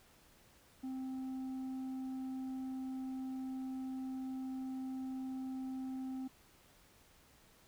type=tone with tanh clipping; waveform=triangle; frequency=261.6 Hz; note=C4; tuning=in tune; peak=-40 dBFS; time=0.83-6.28 s; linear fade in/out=10 ms; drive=9 dB; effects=pink hiss -65 dBFS RMS until 7.67 s